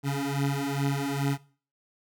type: beating tone pair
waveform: 25% pulse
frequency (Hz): 138.59 / 140.99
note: C#3 / C#3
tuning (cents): 0 / +30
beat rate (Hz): 2.4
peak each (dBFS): -25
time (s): 0.03-1.38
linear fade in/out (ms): 50
effects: noise-tail reverb RT60 0.4 s tail -19 dB re dry